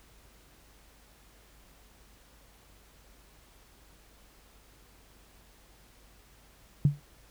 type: tone with exponential decay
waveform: sine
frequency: 144.2 Hz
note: D3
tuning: 31 cents flat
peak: -15 dBFS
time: 6.85-7 s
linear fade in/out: 2 ms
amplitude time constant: 32 ms
effects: added 50 Hz sine -60 dBFS peak until 7.3 s + pink hiss -60 dBFS RMS until 7.3 s